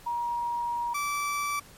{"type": "tone pair in turn", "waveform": ["sine", "30% pulse"], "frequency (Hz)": [950, 1159.9], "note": ["A#5", "D6"], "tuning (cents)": [33, -22], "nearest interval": "minor third", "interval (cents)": 345, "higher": "second", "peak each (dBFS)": [-27, -25], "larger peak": "second", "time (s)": [[0.06, 0.94], [0.94, 1.6]], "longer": "first", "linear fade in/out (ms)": 10, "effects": ["pink hiss -52 dBFS RMS until 1.77 s", "MP3 64 kbps"]}